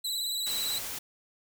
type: tone with vibrato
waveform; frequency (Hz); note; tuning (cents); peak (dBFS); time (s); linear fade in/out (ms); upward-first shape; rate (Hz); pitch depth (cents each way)
sawtooth; 3951; B7; 0; -27; 0.04-0.79; 10; triangle; 18; 60
type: noise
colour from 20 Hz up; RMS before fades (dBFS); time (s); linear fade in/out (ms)
white; -37; 0.46-0.99; 10
effects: none